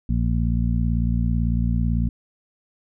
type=harmonic tone; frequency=58 Hz; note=A#1; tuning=8 cents flat; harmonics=1 / 2 / 3 / 4; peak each=-21 / -24 / -26 / -27 dBFS; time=0.09-2.09 s; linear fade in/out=5 ms; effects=none